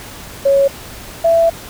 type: tone pair in turn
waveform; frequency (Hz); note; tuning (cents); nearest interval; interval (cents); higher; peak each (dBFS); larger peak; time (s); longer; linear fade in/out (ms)
sine; 553 / 666; C#5 / E5; -4 / +18; minor third; 322; second; -8; neither; 0.45-0.68 / 1.24-1.5; second; 10
effects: pink hiss -33 dBFS RMS until 1.69 s